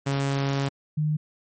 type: tone pair in turn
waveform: sawtooth / sine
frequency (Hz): 138.4 / 152.39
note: C#3 / D#3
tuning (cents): -2 / -36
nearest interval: major second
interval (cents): 166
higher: second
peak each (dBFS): -19 / -21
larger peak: first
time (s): 0.06-0.69 / 0.97-1.17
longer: first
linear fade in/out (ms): 10
effects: MP3 32 kbps